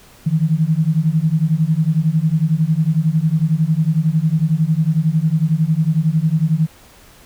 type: beating tone pair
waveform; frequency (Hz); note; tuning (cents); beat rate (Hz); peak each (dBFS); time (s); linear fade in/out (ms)
sine; 153.4 / 164.4; D#3 / E3; -24 / -4; 11; -16; 0.26-6.67; 10
effects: pink hiss -46 dBFS RMS until 7.25 s